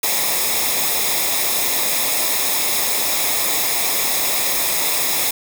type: noise with comb filter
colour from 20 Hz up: white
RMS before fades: -19 dBFS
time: 0.03-5.31 s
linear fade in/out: 5 ms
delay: 0.67 ms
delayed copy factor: -0.65
effects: none